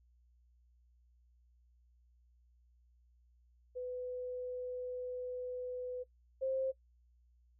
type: tone pair in turn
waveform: sine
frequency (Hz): 500 / 528.2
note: B4 / C5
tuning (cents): +21 / +16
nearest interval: minor second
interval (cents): 95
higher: second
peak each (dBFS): -38 / -32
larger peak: second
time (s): 3.75-6.04 / 6.41-6.72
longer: first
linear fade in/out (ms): 20
effects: noise-tail reverb RT60 0.1 s tail -20 dB re dry + added 60 Hz sine -65 dBFS peak until 7.59 s